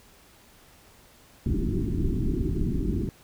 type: low-pass noise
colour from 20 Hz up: pink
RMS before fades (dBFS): -26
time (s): 1.46-3.09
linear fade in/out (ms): 2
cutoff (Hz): 390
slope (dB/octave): 96
effects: pink hiss -55 dBFS RMS until 3.23 s